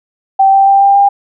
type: tone with pitch steps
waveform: sine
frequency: 777 / 782.9 / 788.8 / 794.7 / 800.7 Hz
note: G5 / G5 / G5 / G5 / G5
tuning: -16 / -2 / +11 / +23 / +37 cents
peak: -4 dBFS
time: 0.39-1.09 s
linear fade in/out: 10 ms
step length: 140 ms
effects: none